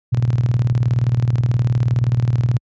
sine tone with tremolo, 120.6 Hz, B2, 41 cents flat, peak -11 dBFS, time 0.12-2.58 s, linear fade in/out 10 ms, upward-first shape square, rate 19 Hz, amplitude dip 65%, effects high-pass 60 Hz 12 dB/octave + resampled to 16000 Hz

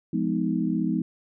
sine chord, F half-diminished seventh, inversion none, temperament just, 174.61 / 209.5 / 251.4 / 314.3 Hz, F3 / Ab3 / Cb4 / Eb4, 0 / +15 / +31 / +18 cents, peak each -28 dBFS, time 0.13-1.02 s, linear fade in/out 5 ms, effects none

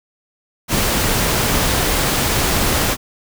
pink noise, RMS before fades -17 dBFS, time 0.68-2.97 s, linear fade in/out 50 ms, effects none

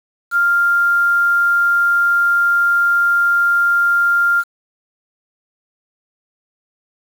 sine tone with quantisation, 1396.9 Hz, F6, in tune, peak -11 dBFS, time 0.31-4.44 s, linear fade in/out 50 ms, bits 6, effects none

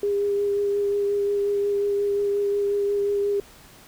sine tone with vibrato, 404.9 Hz, G#4, 44 cents flat, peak -20 dBFS, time 0.03-3.4 s, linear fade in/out 2 ms, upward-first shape sine, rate 5.6 Hz, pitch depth 13 cents each way, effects pink hiss -49 dBFS RMS until 3.87 s

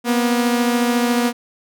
sawtooth beating tone pair, 239.3 / 253.3 Hz, A#3 / B3, +46 / +44 cents, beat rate 14 Hz, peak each -12 / -20 dBFS, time 0.04-1.33 s, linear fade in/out 50 ms, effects none

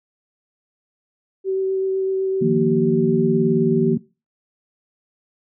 sine tone with vibrato, 382.3 Hz, G4, 43 cents flat, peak -18 dBFS, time 1.44-3.97 s, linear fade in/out 50 ms, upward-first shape sine, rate 7.9 Hz, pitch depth 9 cents each way
sine chord, Eb suspended second, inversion none, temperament equal, 155.56 / 174.61 / 233.1 Hz, Eb3 / F3 / Bb3, 0 / 0 / 0 cents, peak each -22 / -22 / -19 dBFS, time 2.41-3.98 s, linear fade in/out 10 ms
effects noise-tail reverb RT60 0.3 s tail -21 dB re dry

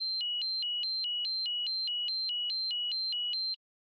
sine tone with vibrato, 3478 Hz, A7, 21 cents flat, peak -30 dBFS, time 0-3.55 s, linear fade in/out 20 ms, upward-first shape square, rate 2.4 Hz, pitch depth 300 cents each way, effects MP3 48 kbps

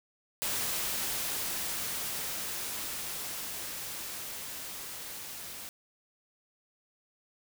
white noise with level ramp, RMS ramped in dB -32 to -43 dBFS, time 0.42-5.69 s, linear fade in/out 0 ms, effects none

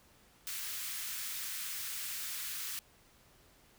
white high-pass noise, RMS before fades -40 dBFS, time 0.47-2.79 s, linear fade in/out 0 ms, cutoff 1300 Hz, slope 24 dB/octave, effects pink hiss -64 dBFS RMS until 3.78 s

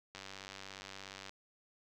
click train, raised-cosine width 0.2 ms, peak -29 dBFS, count 112, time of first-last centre 0.15-1.294 s, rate 97 Hz, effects none

